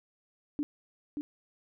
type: tone with echo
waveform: sine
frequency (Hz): 292.8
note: D4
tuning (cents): -5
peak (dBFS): -28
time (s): 0.59-0.63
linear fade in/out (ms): 0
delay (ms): 580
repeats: 1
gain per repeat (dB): -4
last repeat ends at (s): 1.21
effects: none